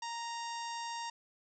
harmonic tone with a mistuned harmonic, 932.3 Hz, A#5, in tune, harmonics 1 / 2 / 3 / 4 / 5 / 6 / 7 / 8 / 9, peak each -39 / -48 / -50 / -51 / -51 / -49 / -54 / -56 / -62 dBFS, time 0.02-1.1 s, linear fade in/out 5 ms, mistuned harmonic 4, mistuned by -22 cents, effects none

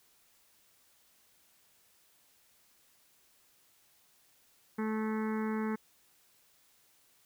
harmonic tone, 217.8 Hz, A3, 17 cents flat, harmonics 1 / 2 / 4 / 5 / 6 / 7 / 8 / 9 / 10, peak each -32 / -38 / -44 / -46 / -48 / -49 / -50 / -51 / -52 dBFS, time 4.78-5.76 s, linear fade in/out 10 ms, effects white hiss -67 dBFS RMS until 7.25 s

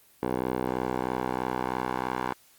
10% pulse tone with band-pass filter sweep, 63.1 Hz, B1, 38 cents sharp, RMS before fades -30 dBFS, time 0.23-2.33 s, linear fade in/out 0 ms, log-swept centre 550 to 1000 Hz, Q 1.4, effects white hiss -59 dBFS RMS until 2.58 s + Opus 32 kbps

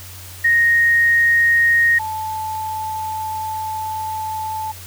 sine tone pair in turn, 1864.7 / 875 Hz, A#6 / A5, 0 / -10 cents, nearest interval octave + minor second, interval 1310 cents, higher first, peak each -11 / -22 dBFS, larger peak first, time 0.44-1.99 / 1.99-4.72 s, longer second, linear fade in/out 10 ms, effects added 91 Hz sine -37 dBFS peak until 4.86 s + white hiss -38 dBFS RMS until 4.86 s

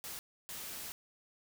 white noise bursts at uneven times, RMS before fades -44 dBFS, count 2, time 0.04-0.19 / 0.49-0.92 s, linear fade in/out 0 ms, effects none

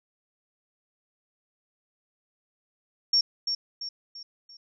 sine tone with echo, 5500 Hz, F8, 27 cents flat, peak -18 dBFS, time 3.13-3.21 s, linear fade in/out 5 ms, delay 340 ms, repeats 4, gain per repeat -7 dB, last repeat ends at 4.57 s, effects none

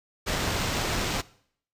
pink noise with sample-and-hold, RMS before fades -28 dBFS, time 0.26-1.22 s, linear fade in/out 20 ms, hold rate 11025 Hz, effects noise-tail reverb RT60 0.6 s tail -20 dB re dry + resampled to 32000 Hz

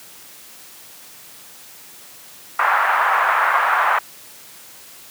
white band-pass noise, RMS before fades -17 dBFS, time 2.59-3.99 s, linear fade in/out 5 ms, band 820 to 1500 Hz, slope 24 dB/octave, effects white hiss -42 dBFS RMS until 5.1 s + high-pass 100 Hz 12 dB/octave

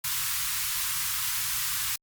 white band-stop noise, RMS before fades -29 dBFS, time 0.04-1.96 s, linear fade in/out 5 ms, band 150 to 970 Hz, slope 48 dB/octave, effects Opus 48 kbps

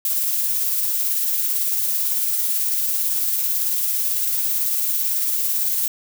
violet noise with tremolo, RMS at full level -20 dBFS, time 0.05-5.88 s, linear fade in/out 2 ms, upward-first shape sine, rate 18 Hz, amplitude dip 25%, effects none

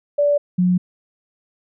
sine tone pair in turn, 580 / 180.49 Hz, D5 / F#3, -22 / -43 cents, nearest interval octave + minor sixth, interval 2021 cents, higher first, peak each -13 dBFS, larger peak neither, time 0.18-0.38 / 0.58-0.78 s, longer neither, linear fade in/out 10 ms, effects none

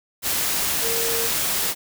sine tone in noise, 460.8 Hz, A#4, 20 cents flat, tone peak -27 dBFS, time 0.81-1.3 s, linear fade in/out 50 ms, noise white, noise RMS -23 dBFS, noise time 0.22-1.75 s, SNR -7 dB, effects none

